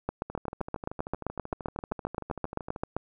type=two click trains; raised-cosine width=1 ms; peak=-23 / -15 dBFS; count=33 / 23; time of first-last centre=0.3-2.762 / 0.09-2.966 s; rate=13 / 7.65 Hz; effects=none